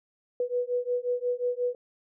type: beating tone pair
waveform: sine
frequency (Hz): 488.5 / 494.1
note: B4 / B4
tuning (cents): -19 / +1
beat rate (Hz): 5.6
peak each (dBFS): -29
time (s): 0.4-1.75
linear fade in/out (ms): 2
effects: none